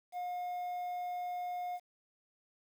triangle tone with quantisation, 716 Hz, F5, 43 cents sharp, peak -34 dBFS, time 0.12-1.8 s, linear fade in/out 50 ms, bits 10, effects none

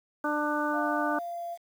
harmonic tone, 297.6 Hz, D4, 23 cents sharp, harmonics 1 / 2 / 3 / 4 / 5, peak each -31 / -33 / -33 / -33 / -33 dBFS, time 0.24-1.19 s, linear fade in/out 5 ms
sine tone with pitch glide, 699 to 687.4 Hz, F5 to F5, +1 to -28 cents, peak -33 dBFS, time 0.72-1.58 s, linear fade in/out 50 ms, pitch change -29 cents, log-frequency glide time 0.92-1.43 s
effects 9-bit

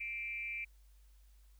sine tone with frequency modulation, 2349 Hz, D7, in tune, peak -38 dBFS, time 0-0.65 s, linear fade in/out 10 ms, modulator 232 Hz, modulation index 0.58, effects added 50 Hz sine -59 dBFS peak until 1.59 s + white hiss -74 dBFS RMS until 1.59 s

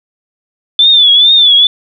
sine tone with vibrato, 3498 Hz, A7, 11 cents flat, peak -3 dBFS, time 0.79-1.67 s, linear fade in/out 2 ms, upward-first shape triangle, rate 2.3 Hz, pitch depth 110 cents each way, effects none

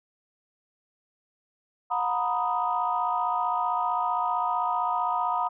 sine chord, B major seventh, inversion second, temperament equal with one note detuned, 722.7 / 932.3 / 987.8 / 1244.5 Hz, F#5 / A#5 / B5 / D#6, -41 / 0 / 0 / 0 cents, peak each -29 dBFS, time 1.9-5.49 s, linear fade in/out 20 ms, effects tanh soft clip ceiling -13 dBFS

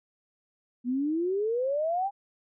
sine exponential sweep, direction up, 238.1 to 818 Hz, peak -25 dBFS, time 0.84-2.11 s, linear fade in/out 50 ms, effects none

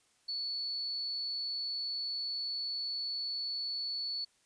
sine tone, 4435 Hz, C#8, in tune, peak -34 dBFS, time 0.28-4.25 s, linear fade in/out 10 ms, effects white hiss -70 dBFS RMS until 4.45 s + resampled to 22050 Hz

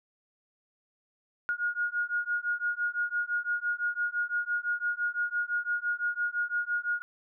sine beating tone pair, 1432 / 1437.9 Hz, F6 / F#6, +43 / -50 cents, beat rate 5.9 Hz, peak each -31 dBFS, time 1.49-7.02 s, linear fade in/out 0 ms, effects none

